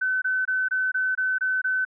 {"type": "tone bursts", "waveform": "sine", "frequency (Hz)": 1518, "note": "F#6", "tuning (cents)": 44, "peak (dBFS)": -21, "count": 8, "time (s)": [0.01, 1.851], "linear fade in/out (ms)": 10, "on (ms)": 210, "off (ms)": 23, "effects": []}